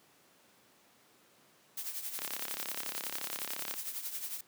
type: noise with tremolo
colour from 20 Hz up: blue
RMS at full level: -37 dBFS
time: 1.77-4.41 s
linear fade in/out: 5 ms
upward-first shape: triangle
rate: 11 Hz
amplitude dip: 70%
type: click train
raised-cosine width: 0.2 ms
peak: -20 dBFS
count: 54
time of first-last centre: 2.19-3.74 s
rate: 34.2 Hz
effects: pink hiss -64 dBFS RMS until 4.47 s + high-pass 200 Hz 12 dB/octave